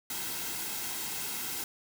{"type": "noise with comb filter", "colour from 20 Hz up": "white", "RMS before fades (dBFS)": -36, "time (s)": [0.1, 1.64], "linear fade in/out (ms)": 2, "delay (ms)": 1.7, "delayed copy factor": -0.55, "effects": []}